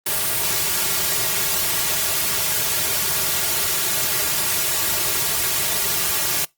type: noise with comb filter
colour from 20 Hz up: white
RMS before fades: -21 dBFS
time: 0.06-6.45 s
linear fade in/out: 5 ms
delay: 3.9 ms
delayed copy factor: -0.95
effects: noise-tail reverb RT60 0.2 s tail -24 dB re dry + Opus 32 kbps